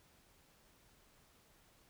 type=silence; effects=pink hiss -68 dBFS RMS until 1.89 s